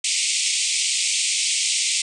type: band-pass noise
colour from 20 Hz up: white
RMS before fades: -22 dBFS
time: 0.04-2.02 s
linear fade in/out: 5 ms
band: 2100 to 9000 Hz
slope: 96 dB/octave
effects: none